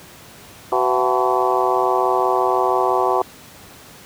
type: harmonic tone with a mistuned harmonic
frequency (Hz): 125.9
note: B2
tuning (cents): +34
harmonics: 3 / 4 / 5 / 6 / 7 / 8 / 9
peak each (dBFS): -21 / -24 / -23 / -22 / -23 / -23 / -24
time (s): 0.72-3.22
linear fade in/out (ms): 2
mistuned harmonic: 5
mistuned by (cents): +110
effects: pink hiss -42 dBFS RMS until 4.05 s + high-pass 80 Hz 12 dB/octave